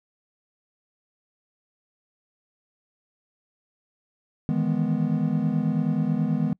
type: chord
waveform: triangle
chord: E major seventh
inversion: third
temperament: equal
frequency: 155.56 / 164.81 / 207.7 / 246.9 Hz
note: D#3 / E3 / G#3 / B3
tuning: 0 / 0 / 0 / 0 cents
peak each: -25 dBFS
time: 4.49-6.53 s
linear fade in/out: 0 ms
effects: noise-tail reverb RT60 0.1 s tail -26 dB re dry